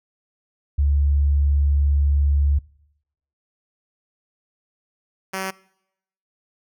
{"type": "tone pair in turn", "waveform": ["sine", "5% pulse"], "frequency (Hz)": [71.4, 190.62], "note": ["D2", "G3"], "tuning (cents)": [-48, -48], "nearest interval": "octave + perfect fourth", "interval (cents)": 1700, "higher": "second", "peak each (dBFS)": [-15, -14], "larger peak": "second", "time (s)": [[0.78, 2.59], [5.33, 5.51]], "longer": "first", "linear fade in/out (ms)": 10, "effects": ["noise-tail reverb RT60 0.8 s tail -23 dB re dry"]}